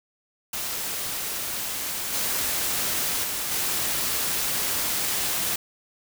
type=noise with level steps; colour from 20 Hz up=white; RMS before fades=-30 / -26 / -29 / -26 dBFS; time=0.53-5.56 s; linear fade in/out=5 ms; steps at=2.12 / 3.23 / 3.5 s; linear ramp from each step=20 ms; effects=none